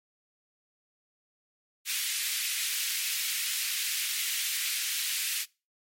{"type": "high-pass noise", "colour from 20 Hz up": "pink", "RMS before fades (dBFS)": -31, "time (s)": [1.85, 5.46], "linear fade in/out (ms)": 50, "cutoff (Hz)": 2100, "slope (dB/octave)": 24, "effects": ["noise-tail reverb RT60 0.3 s tail -24 dB re dry", "MP3 64 kbps"]}